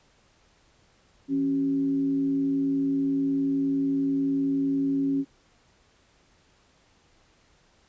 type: tone with frequency modulation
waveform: sine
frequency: 275 Hz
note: C#4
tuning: 14 cents flat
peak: -22 dBFS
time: 1.28-5.25 s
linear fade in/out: 50 ms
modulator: 111 Hz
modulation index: 0.29
effects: pink hiss -62 dBFS RMS until 7.88 s + resampled to 16000 Hz

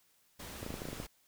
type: noise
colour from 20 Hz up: pink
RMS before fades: -46 dBFS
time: 0.39-1.07 s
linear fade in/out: 10 ms
type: clicks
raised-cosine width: 2 ms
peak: -27 dBFS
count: 9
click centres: 0.63 / 0.664 / 0.705 / 0.741 / 0.819 / 0.854 / 0.887 / 0.93 / 1.001 s
effects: white hiss -70 dBFS RMS until 1.27 s

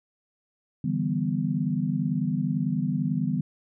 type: chord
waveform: sine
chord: E minor seventh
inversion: third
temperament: equal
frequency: 146.83 / 164.81 / 196 / 246.9 Hz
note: D3 / E3 / G3 / B3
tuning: 0 / 0 / 0 / 0 cents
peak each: -29 dBFS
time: 0.84-3.41 s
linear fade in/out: 5 ms
effects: none

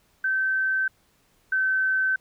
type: tone pair in turn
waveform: sine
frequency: 1544 / 1535.1 Hz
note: G6 / G6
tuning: -27 / -37 cents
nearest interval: unison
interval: 10 cents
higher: first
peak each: -21 / -20 dBFS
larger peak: second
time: 0.24-0.88 / 1.52-2.16 s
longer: neither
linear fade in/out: 5 ms
effects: pink hiss -64 dBFS RMS until 2.2 s

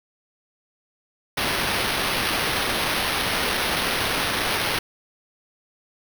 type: noise with sample-and-hold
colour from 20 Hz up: blue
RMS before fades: -24 dBFS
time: 1.37-4.79 s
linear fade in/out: 5 ms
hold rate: 7350 Hz
effects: none

